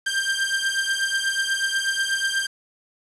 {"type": "beating tone pair", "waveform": "sawtooth", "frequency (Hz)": [1580, 1588.2], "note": ["G6", "G6"], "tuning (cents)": [13, 22], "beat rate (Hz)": 8.2, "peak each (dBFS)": -21, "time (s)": [0.06, 2.47], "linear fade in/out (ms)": 10, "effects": ["resampled to 24000 Hz", "7-bit"]}